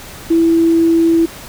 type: tone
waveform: sine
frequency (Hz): 330.9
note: E4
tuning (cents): +7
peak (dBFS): -8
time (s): 0.3-1.26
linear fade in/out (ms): 10
effects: pink hiss -33 dBFS RMS until 1.48 s